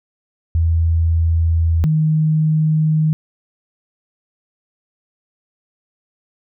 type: tone pair in turn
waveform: sine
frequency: 82.41 / 155.9 Hz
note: E2 / D#3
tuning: 0 / +4 cents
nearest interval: major seventh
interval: 1104 cents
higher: second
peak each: -12 dBFS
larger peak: neither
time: 0.55-1.84 / 1.84-3.13 s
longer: neither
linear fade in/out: 0 ms
effects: none